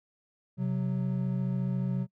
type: tone pair together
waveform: triangle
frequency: 130.81 / 185.12 Hz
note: C3 / F#3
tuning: 0 / +1 cents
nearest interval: tritone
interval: 601 cents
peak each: -28 dBFS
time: 0.57-2.07 s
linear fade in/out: 50 ms
effects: noise-tail reverb RT60 0.1 s tail -24 dB re dry